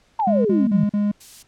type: exponential sweep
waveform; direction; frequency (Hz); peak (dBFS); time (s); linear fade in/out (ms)
sine; down; 929 to 146.83; -17; 0.19-0.84; 5
type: click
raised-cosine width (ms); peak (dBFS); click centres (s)
0.3; -24; 0.199
type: tone bursts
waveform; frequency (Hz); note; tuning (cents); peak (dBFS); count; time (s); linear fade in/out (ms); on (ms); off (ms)
triangle; 206.1; G#3; -13; -15; 4; 0.27-1.116; 5; 180; 42
type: noise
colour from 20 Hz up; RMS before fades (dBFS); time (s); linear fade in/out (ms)
violet; -33; 1.2-1.43; 10
effects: pink hiss -59 dBFS RMS until 1.47 s + low-pass 7000 Hz 12 dB/octave